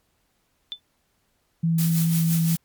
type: tone with exponential decay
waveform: sine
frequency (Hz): 3520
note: A7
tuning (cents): 0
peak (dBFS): -24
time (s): 0.72-0.8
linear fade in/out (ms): 0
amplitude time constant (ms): 16
type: tone with vibrato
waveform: sine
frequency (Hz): 164.81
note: E3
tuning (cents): 0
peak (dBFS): -18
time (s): 1.63-2.56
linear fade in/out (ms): 10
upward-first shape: sine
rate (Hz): 4.7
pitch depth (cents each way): 9
type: noise with tremolo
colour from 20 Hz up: blue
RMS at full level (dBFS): -28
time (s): 1.78-2.57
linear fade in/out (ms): 5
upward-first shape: sine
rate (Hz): 5.8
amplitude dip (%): 55
effects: pink hiss -69 dBFS RMS until 2.64 s + MP3 96 kbps